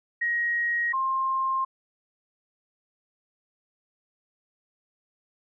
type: tone pair in turn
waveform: sine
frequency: 1888 / 1059.6 Hz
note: A#6 / C6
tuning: +22 / +22 cents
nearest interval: minor seventh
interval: 1000 cents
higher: first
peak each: -23 dBFS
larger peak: neither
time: 0.21-0.93 / 0.93-1.65 s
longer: neither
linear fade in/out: 10 ms
effects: none